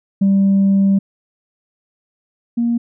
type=tone pair in turn; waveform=sine; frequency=196 / 235.3 Hz; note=G3 / A#3; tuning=0 / +16 cents; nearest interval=minor third; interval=316 cents; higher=second; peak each=-8 / -13 dBFS; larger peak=first; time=0.21-0.99 / 2.57-2.78 s; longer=first; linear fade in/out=10 ms; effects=tanh soft clip ceiling -8 dBFS